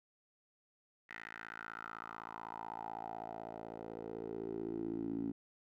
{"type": "tone with band-pass filter sweep", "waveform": "10% pulse", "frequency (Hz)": 55.9, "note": "A1", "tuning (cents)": 28, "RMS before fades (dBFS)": -44, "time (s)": [1.09, 5.32], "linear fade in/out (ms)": 10, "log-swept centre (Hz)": [1900, 270], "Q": 4.9, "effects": []}